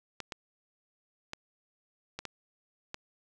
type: clicks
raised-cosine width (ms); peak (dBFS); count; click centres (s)
0.2; -20; 6; 0.203 / 0.322 / 1.334 / 2.19 / 2.253 / 2.944
effects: none